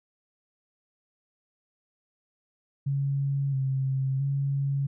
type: tone with pitch steps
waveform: sine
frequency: 139 / 133.7 / 138.9 Hz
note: C#3 / C3 / C#3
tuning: +5 / +38 / +4 cents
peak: -24 dBFS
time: 2.86-4.87 s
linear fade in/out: 10 ms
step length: 670 ms
effects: none